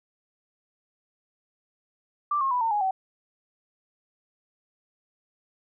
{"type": "tone with pitch steps", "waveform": "sine", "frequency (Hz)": [1175, 1077.5, 988.1, 906, 830.9, 761.9], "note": ["D6", "C#6", "B5", "A#5", "G#5", "G5"], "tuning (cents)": [1, -49, 1, -50, 1, -49], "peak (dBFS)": -22, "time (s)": [2.31, 2.91], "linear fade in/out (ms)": 5, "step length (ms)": 100, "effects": []}